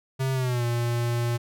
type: tone with pitch glide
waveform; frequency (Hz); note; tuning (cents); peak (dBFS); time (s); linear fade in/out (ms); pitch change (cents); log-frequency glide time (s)
square; 132.7 to 118.91; C3 to A#2; +25 to +35; -24; 0.19-1.38; 20; -190; 0.33-0.64
effects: none